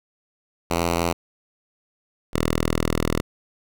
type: tone pair in turn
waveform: 5% pulse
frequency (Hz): 85 / 40.22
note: F2 / E1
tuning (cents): -46 / -42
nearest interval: octave + minor second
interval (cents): 1296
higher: first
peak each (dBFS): -9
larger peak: neither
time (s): 0.7-1.13 / 2.33-3.21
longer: second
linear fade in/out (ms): 10
effects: none